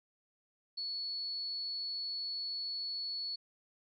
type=tone; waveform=sine; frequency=4407 Hz; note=C#8; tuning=11 cents flat; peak=-36 dBFS; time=0.77-3.36 s; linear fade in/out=10 ms; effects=none